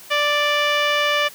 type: tone with low-pass filter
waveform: 15% pulse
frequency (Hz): 587.3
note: D5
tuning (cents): 0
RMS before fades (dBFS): -19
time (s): 0.1-1.29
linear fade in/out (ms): 20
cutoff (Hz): 3600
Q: 4.5
effects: white hiss -42 dBFS RMS until 1.34 s + high-pass 80 Hz 12 dB/octave